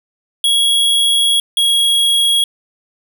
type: tone pair in turn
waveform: square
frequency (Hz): 3322 / 3309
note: G#7 / G#7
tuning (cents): 0 / -7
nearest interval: unison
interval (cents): 7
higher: first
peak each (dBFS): -11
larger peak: neither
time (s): 0.44-1.4 / 1.57-2.44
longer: first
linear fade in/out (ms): 2
effects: none